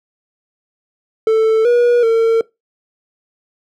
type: tone with pitch steps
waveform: triangle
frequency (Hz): 442.3 / 481.6 / 454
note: A4 / B4 / A#4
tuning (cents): +9 / -44 / -46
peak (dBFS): -7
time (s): 1.27-2.41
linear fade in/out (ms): 2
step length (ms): 380
effects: noise-tail reverb RT60 0.2 s tail -21 dB re dry